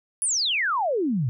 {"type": "exponential sweep", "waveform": "sine", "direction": "down", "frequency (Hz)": [10548, 112.5], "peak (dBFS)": -21, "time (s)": [0.22, 1.29], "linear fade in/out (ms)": 0, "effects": []}